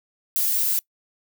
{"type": "noise", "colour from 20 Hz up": "violet", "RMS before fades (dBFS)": -22, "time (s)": [0.36, 0.79], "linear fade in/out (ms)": 0, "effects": ["noise-tail reverb RT60 0.1 s tail -23 dB re dry"]}